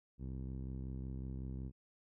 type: tone with low-pass filter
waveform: 10% pulse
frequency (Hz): 65.41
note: C2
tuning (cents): 0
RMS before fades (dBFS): -43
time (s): 0.18-1.72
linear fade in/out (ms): 50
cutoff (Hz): 200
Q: 0.53
effects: none